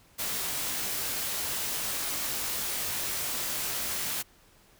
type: noise with comb filter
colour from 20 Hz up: white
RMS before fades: -32 dBFS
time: 0.18-4.23 s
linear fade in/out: 20 ms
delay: 19 ms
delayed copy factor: -0.55
effects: pink hiss -60 dBFS RMS until 4.79 s